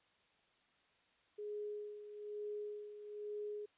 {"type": "tone with tremolo", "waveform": "sine", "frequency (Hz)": 417.5, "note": "G#4", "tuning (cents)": 9, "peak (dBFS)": -40, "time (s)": [1.38, 3.66], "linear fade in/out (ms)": 10, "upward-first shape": "sine", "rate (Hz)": 1.1, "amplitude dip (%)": 65, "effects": ["white hiss -73 dBFS RMS until 3.77 s", "resampled to 8000 Hz"]}